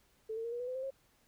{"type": "tone with pitch steps", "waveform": "sine", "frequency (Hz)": [440, 452.9, 466.2, 479.8, 493.9, 508.4, 523.3, 538.6], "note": ["A4", "A#4", "A#4", "A#4", "B4", "C5", "C5", "C#5"], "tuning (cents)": [0, -50, 0, 50, 0, -50, 0, -50], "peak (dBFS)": -36, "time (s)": [0.29, 0.906], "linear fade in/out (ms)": 10, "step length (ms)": 77, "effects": ["pink hiss -70 dBFS RMS until 1.27 s"]}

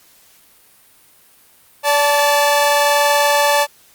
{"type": "tone pair together", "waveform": "sawtooth", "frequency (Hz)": [577.1, 876], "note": ["D5", "A5"], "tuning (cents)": [-30, -8], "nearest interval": "perfect fifth", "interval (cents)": 722, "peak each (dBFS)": [-11, -11], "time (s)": [1.83, 3.67], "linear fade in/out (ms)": 50, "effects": ["white hiss -50 dBFS RMS until 3.94 s", "Opus 48 kbps"]}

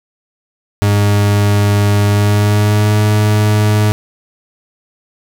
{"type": "tone with pitch glide", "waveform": "40% pulse", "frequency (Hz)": [102.4, 105.71], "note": ["G#2", "G#2"], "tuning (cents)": [-24, 31], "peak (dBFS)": -8, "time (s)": [0.82, 3.92], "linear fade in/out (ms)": 0, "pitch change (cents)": 55, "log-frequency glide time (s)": [2.04, 3], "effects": []}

